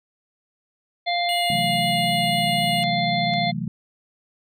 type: harmonic tone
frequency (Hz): 698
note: F5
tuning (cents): -1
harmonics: 1 / 3 / 5 / 6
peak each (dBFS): -22 / -27 / -29 / -30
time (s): 1.06-3.52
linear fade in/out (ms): 20
type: tone with vibrato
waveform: square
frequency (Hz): 2892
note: F#7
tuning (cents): -40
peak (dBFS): -27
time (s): 1.29-2.83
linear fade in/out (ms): 0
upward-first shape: sine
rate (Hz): 3.9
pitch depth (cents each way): 11
type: chord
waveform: sine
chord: F# half-diminished seventh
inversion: second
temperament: equal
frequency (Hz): 130.81 / 164.81 / 185 / 220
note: C3 / E3 / F#3 / A3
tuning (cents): 0 / 0 / 0 / 0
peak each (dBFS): -31 / -29 / -30 / -31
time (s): 1.5-3.68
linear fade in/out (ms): 2
type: clicks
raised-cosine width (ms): 0.2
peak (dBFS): -20 / -22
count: 2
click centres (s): 2.839 / 3.337
effects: none